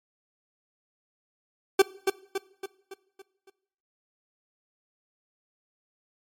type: tone with echo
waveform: 40% pulse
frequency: 387 Hz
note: G4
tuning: 22 cents flat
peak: -13 dBFS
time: 1.79-1.82 s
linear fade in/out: 5 ms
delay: 280 ms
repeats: 6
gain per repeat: -6 dB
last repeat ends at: 3.5 s
effects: noise-tail reverb RT60 0.7 s tail -20 dB re dry + MP3 64 kbps